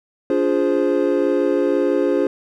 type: chord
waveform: triangle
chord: D half-diminished seventh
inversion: none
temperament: equal with one note detuned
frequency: 287.3 / 349.2 / 415.3 / 523.3 Hz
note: D4 / F4 / Ab4 / C5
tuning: -38 / 0 / 0 / 0 cents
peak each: -19 dBFS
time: 0.3-2.27 s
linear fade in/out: 2 ms
effects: none